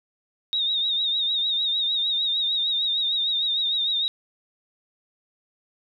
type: tone with vibrato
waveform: sine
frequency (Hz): 3729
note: A#7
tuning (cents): 0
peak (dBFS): -21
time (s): 0.53-4.08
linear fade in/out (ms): 0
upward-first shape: triangle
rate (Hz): 6.6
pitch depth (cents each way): 78
effects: none